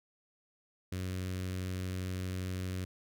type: tone with notch filter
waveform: sawtooth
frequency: 92.5 Hz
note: F#2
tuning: in tune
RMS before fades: -37 dBFS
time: 0.92-2.85 s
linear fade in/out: 5 ms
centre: 840 Hz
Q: 0.85
effects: none